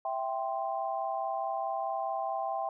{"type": "chord", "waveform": "sine", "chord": "C major", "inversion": "first", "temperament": "equal", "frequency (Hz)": [659.3, 784, 1046.5], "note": ["E5", "G5", "C6"], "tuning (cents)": [0, 0, 0], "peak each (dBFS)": [-35, -33, -38], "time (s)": [0.05, 2.69], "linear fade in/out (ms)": 2, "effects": []}